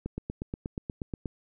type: click train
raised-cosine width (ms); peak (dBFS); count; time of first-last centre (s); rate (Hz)
3; -20; 11; 0.06-1.258; 8.35
effects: none